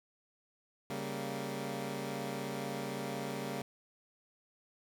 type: chord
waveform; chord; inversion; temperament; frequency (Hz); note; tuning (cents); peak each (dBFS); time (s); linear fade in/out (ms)
15% pulse; G diminished; second; equal with one note detuned; 138.59 / 196 / 231.7; Db3 / G3 / Bb3; 0 / 0 / -10; -35 / -35 / -35; 0.9-3.62; 2
effects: none